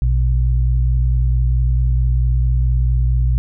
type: tone pair together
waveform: sine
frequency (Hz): 59.18 / 123.7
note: A#1 / B2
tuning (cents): +27 / +3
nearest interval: octave + minor second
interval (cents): 1276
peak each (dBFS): -13 / -19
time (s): 0.02-3.38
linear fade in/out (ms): 0
effects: none